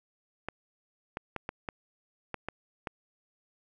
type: clicks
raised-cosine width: 0.5 ms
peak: -19 dBFS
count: 8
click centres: 0.486 / 1.171 / 1.363 / 1.491 / 1.688 / 2.343 / 2.486 / 2.872 s
effects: none